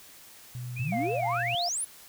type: tone with pitch glide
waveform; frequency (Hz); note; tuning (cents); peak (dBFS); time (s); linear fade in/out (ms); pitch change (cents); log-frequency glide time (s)
sine; 123.47 to 121; B2 to B2; 0 to -35; -34; 0.55-1.55; 0; -35; 0.76-0.84
type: tone with vibrato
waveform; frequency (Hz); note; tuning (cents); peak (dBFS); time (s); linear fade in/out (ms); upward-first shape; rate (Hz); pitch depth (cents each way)
sine; 2352; D7; +2; -36; 0.76-1.43; 10; sine; 3.4; 210
type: exponential sweep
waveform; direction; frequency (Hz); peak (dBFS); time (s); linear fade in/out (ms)
sine; up; 107.8 to 11175; -28; 0.79-1.85; 10
type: tone with tremolo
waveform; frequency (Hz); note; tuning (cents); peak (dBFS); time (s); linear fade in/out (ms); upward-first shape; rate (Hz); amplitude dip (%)
sine; 698.5; F5; 0; -28; 0.92-1.69; 5; square; 3.3; 25
effects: tanh soft clip ceiling -17 dBFS + white hiss -51 dBFS RMS until 2.08 s